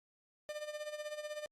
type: tone with tremolo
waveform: 45% pulse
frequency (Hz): 601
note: D5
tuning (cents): +40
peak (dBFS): -38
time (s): 0.49-1.46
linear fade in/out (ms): 0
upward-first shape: sine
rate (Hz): 16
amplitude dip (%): 70
effects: low-pass 10000 Hz 12 dB/octave + Opus 48 kbps